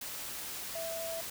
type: tone in noise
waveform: sine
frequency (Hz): 659.3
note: E5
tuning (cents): 0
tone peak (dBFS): -37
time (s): 0.75-1.21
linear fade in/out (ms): 5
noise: white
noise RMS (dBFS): -41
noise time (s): 0.01-1.3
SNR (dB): +1
effects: none